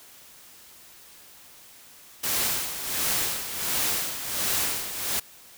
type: noise with tremolo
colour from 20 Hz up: white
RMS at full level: -25 dBFS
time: 2.23-5.2 s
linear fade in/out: 10 ms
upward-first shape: sine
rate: 1.4 Hz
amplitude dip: 65%
effects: white hiss -50 dBFS RMS until 5.57 s